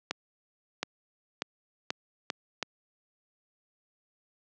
accelerating click train, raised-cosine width 0.2 ms, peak -12 dBFS, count 6, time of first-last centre 0.11-2.627 s, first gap 720 ms, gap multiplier 0.82, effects high-pass 200 Hz 12 dB/octave + low-pass 7000 Hz 12 dB/octave

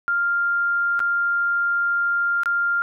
sine tone with dropouts, 1396.9 Hz, F6, in tune, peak -18 dBFS, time 0.08-2.82 s, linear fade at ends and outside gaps 0 ms, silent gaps 0.993-1.002 / 2.434-2.458 s, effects none

